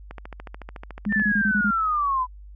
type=click train; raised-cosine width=0.5 ms; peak=-22 dBFS; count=16; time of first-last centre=0.11-1.197 s; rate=13.8 Hz
type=tone bursts; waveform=sine; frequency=206.9 Hz; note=G#3; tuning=6 cents flat; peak=-21 dBFS; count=7; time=1.06-1.709 s; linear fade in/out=5 ms; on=67 ms; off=30 ms
type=linear sweep; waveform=sine; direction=down; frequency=1810 to 988 Hz; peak=-20 dBFS; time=1.09-2.27 s; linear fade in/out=50 ms
effects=added 50 Hz sine -40 dBFS peak until 2.55 s